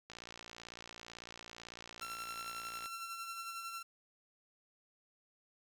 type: click train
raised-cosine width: 0.2 ms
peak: -31 dBFS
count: 161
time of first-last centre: 0.1-2.859 s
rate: 58 Hz
type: tone with tremolo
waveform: sawtooth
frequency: 1354 Hz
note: E6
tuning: 46 cents sharp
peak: -37 dBFS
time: 2.01-3.83 s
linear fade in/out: 10 ms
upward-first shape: sine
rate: 11 Hz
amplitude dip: 40%
effects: 11-bit